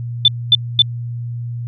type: tone bursts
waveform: sine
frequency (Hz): 3529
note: A7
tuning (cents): +4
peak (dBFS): -5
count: 3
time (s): 0.25-0.82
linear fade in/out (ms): 2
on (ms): 30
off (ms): 240
effects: added 119 Hz sine -22 dBFS peak until 1.67 s

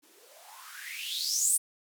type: noise with band-pass filter sweep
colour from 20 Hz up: violet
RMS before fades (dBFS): -33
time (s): 0.02-1.58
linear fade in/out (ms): 20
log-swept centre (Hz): 280 to 9600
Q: 8.7
effects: none

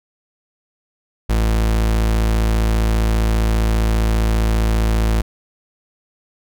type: tone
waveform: 40% pulse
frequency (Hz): 55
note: A1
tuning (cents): 0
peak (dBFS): -13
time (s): 1.29-5.22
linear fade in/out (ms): 10
effects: none

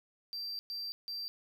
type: tone bursts at uneven times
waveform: triangle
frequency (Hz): 4699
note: D8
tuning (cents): 0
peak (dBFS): -36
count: 3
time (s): 0.33-0.59 / 0.7-0.92 / 1.08-1.28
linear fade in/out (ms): 0
effects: none

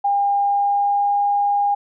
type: tone with pitch glide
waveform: sine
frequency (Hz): 805 to 812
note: G5 to G#5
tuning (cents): +46 to -39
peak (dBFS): -15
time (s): 0.04-1.75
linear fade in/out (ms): 10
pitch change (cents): +15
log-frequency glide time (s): 0.36-1.2
effects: none

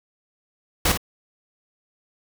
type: noise with echo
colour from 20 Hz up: pink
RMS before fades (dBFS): -19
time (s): 0.85-0.92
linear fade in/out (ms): 5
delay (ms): 55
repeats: 1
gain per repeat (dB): -7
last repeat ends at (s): 0.975
effects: none

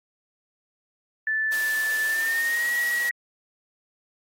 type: tone with pitch glide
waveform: sine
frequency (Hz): 1754 to 1912.8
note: A6 to A#6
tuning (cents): -6 to +44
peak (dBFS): -22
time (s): 1.27-3.11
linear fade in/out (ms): 2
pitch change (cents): +150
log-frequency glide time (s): 2.06-2.7
type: high-pass noise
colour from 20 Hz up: white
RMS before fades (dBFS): -35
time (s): 1.52-3.09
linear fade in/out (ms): 0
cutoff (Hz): 370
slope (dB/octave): 12
effects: AAC 48 kbps

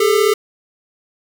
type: tone pair together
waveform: square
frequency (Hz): 402.3 / 439.5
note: G4 / A4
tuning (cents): +45 / -2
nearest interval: major second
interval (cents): 153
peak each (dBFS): -15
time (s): 0-0.34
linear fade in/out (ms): 5
effects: none

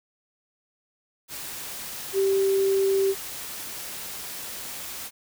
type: tone in noise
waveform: sine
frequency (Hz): 389.1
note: G4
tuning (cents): -13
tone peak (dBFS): -19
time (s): 2.13-3.15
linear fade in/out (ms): 50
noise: white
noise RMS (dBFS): -36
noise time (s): 1.28-5.11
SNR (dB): +14
effects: none

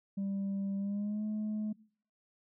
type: tone with pitch glide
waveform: sine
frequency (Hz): 196.8 to 213.4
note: G3 to G#3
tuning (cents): +7 to +47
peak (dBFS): -30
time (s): 0.17-1.73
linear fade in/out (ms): 10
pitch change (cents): +140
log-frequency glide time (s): 0.77-1.24
effects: noise-tail reverb RT60 0.5 s tail -23 dB re dry + tanh soft clip ceiling -31 dBFS

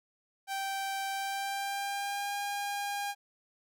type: tone with pitch glide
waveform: sawtooth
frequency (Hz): 781 to 809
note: G5 to G#5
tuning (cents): -7 to -46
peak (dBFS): -29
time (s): 0.47-3.15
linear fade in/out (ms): 50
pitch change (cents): +61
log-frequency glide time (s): 1.11-2.36
effects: none

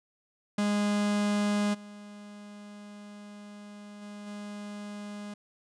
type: tone with level steps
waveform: 45% pulse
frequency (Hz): 206.3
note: G#3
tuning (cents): -11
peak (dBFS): -25 / -44 / -41 / -38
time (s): 0.58-5.34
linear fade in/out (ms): 5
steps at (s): 1.73 / 4.01 / 4.26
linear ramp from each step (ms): 20
effects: resampled to 22050 Hz

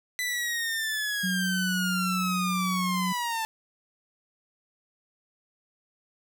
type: linear sweep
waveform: sawtooth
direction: down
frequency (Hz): 2000 to 880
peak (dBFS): -24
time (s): 0.19-3.45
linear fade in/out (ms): 0
type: tone with pitch glide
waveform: sine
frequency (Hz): 185 to 182.98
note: F#3 to F#3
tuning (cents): 0 to -19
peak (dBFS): -27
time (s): 1.23-3.13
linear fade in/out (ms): 10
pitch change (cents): -19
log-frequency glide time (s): 1.34-1.97
effects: none

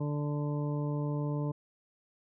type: harmonic tone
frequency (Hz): 146.83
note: D3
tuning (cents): 0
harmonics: 1 / 2 / 3 / 4 / 6 / 7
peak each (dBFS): -31 / -37 / -41 / -43 / -47 / -48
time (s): 0-1.52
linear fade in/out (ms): 10
effects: none

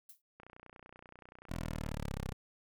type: noise with exponential decay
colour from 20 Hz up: violet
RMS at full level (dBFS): -48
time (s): 0.09-0.22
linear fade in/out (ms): 5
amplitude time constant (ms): 27
type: click train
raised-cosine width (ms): 0.5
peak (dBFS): -37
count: 48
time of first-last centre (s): 0.4-1.946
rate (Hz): 30.4
type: linear sweep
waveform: 10% pulse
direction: down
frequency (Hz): 42.75 to 31.77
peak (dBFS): -29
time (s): 1.49-2.33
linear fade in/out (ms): 10
effects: none

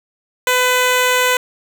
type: tone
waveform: 10% pulse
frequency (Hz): 502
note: B4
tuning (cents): +28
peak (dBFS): -4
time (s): 0.47-1.37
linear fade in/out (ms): 2
effects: none

